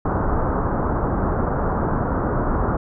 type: low-pass noise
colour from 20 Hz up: pink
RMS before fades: -21 dBFS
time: 0.05-2.77 s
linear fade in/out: 5 ms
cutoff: 1400 Hz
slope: 48 dB/octave
effects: none